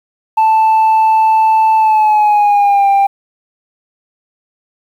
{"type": "tone with pitch glide", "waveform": "sine", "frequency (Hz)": [880, 793.1], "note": ["A5", "G5"], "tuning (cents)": [0, 20], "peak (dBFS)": -4, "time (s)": [0.37, 3.07], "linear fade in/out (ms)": 10, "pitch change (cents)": -180, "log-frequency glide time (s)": [1.77, 2.88], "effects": ["tanh soft clip ceiling -6 dBFS", "7-bit"]}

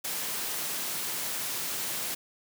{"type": "high-pass noise", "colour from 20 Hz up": "white", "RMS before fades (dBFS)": -33, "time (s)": [0.04, 2.15], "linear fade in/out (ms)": 10, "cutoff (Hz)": 110, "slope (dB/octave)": 24, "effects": []}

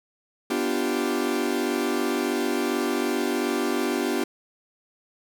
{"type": "chord", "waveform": "40% pulse", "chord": "G dominant seventh", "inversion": "first", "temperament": "equal", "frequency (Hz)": [246.9, 293.7, 349.2, 392], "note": ["B3", "D4", "F4", "G4"], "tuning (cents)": [0, 0, 0, 0], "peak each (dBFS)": -28, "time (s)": [0.5, 4.24], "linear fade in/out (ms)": 5, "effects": []}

